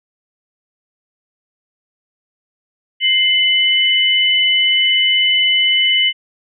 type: tone pair together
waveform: sine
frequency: 2093 / 2992 Hz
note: C7 / F#7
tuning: 0 / +19 cents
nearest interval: tritone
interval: 619 cents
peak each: -16 / -12 dBFS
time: 3-6.13 s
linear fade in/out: 50 ms
effects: none